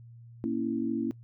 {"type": "chord", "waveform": "sine", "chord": "A# diminished", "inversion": "none", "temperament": "equal", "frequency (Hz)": [233.1, 277.2, 329.6], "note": ["A#3", "C#4", "E4"], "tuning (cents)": [0, 0, 0], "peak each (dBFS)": [-31, -32, -32], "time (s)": [0.44, 1.11], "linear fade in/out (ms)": 0, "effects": ["noise-tail reverb RT60 0.1 s tail -20 dB re dry", "added 117 Hz sine -47 dBFS peak until 1.23 s"]}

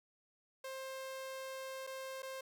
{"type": "tone with dropouts", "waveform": "sawtooth", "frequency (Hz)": 529, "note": "C5", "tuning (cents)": 19, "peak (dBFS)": -39, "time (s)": [0.64, 2.41], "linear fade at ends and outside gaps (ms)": 5, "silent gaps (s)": [[1.868, 1.872], [2.222, 2.229]], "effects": ["12-bit"]}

